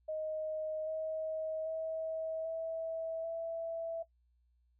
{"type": "tone with pitch steps", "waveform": "sine", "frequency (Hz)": [624, 633.1, 642.3, 651.6, 661.1], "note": ["D#5", "D#5", "E5", "E5", "E5"], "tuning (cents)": [5, 30, -45, -20, 5], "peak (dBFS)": -35, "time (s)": [0.08, 4.03], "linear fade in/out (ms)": 10, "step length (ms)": 790, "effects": ["noise-tail reverb RT60 0.1 s tail -18 dB re dry", "added 60 Hz sine -69 dBFS peak until 4.79 s"]}